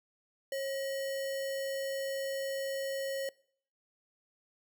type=tone with sample-and-hold; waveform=sine; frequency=544 Hz; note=C#5; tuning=33 cents flat; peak=-32 dBFS; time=0.52-3.29 s; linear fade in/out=2 ms; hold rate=2450 Hz; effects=noise-tail reverb RT60 0.6 s tail -24 dB re dry